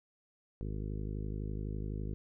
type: harmonic tone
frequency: 51.91 Hz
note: G#1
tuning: in tune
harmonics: 1 / 2 / 3 / 4 / 5 / 6 / 7 / 8 / 9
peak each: -38 / -41 / -44 / -47 / -49 / -52 / -50 / -53 / -55 dBFS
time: 0.61-2.14 s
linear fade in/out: 0 ms
effects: none